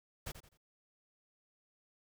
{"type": "noise with echo", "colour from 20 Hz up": "pink", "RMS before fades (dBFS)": -42, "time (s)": [0.26, 0.32], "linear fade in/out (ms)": 10, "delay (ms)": 85, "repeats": 3, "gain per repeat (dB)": -10, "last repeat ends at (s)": 0.575, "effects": []}